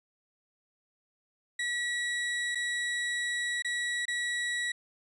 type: tone with dropouts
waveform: 35% pulse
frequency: 1931 Hz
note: B6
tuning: 39 cents flat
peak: -28 dBFS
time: 1.59-4.72 s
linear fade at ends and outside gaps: 5 ms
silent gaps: 2.549-2.554 / 3.623-3.646 / 4.055-4.08 s
effects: resampled to 24000 Hz